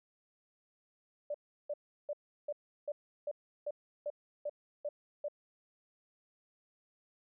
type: tone bursts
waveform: sine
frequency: 587.3 Hz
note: D5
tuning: in tune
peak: -34 dBFS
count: 11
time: 1.3-5.284 s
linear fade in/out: 5 ms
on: 44 ms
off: 350 ms
effects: none